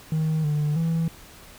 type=tone with pitch steps; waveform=triangle; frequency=157.3 / 149.1 / 164.3 Hz; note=D#3 / D3 / E3; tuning=+19 / +27 / -5 cents; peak=-18 dBFS; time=0.12-1.08 s; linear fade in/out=2 ms; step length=320 ms; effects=tanh soft clip ceiling -15 dBFS + pink hiss -47 dBFS RMS until 1.58 s